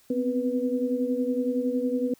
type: tone cluster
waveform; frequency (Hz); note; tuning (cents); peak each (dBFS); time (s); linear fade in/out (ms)
sine; 249.7 / 260.5 / 490.8; B3 / C4 / B4; +19 / -7 / -11; -28; 0.1-2.14; 5
effects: white hiss -60 dBFS RMS until 2.19 s